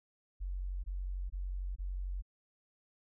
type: tone bursts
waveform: sine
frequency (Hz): 46.13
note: F#1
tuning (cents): -4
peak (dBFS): -35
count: 4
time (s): 0.4-2.223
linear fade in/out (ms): 20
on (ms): 440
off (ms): 21
effects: none